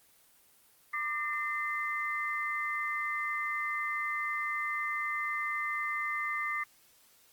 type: tone cluster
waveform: sine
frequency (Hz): 1186 / 1812 / 2064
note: D6 / A#6 / C7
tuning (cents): +17 / -50 / -24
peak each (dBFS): -35 / -38 / -34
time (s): 0.93-6.64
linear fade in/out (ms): 10
effects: white hiss -63 dBFS RMS until 7.32 s + Opus 24 kbps